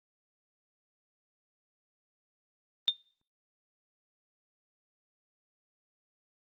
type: tone with exponential decay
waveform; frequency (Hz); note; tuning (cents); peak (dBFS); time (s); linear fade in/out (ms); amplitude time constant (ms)
sine; 3624; A#7; -50; -19; 2.88-2.97; 0; 18
effects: noise-tail reverb RT60 0.5 s tail -23 dB re dry + Opus 32 kbps